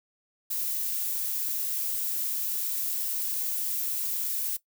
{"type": "noise", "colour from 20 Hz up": "violet", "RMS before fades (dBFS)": -30, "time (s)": [0.5, 4.57], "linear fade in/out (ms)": 10, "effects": ["noise-tail reverb RT60 0.1 s tail -17 dB re dry"]}